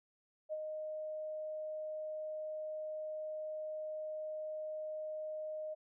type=tone with ADSR envelope; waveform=sine; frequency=619 Hz; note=D#5; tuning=9 cents flat; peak=-35 dBFS; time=0.49-5.75 s; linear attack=36 ms; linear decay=39 ms; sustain=-4 dB; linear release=20 ms; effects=none